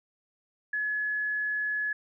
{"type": "tone", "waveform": "sine", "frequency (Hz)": 1700, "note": "G#6", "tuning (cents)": 40, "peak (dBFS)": -27, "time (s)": [0.73, 1.93], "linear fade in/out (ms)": 5, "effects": []}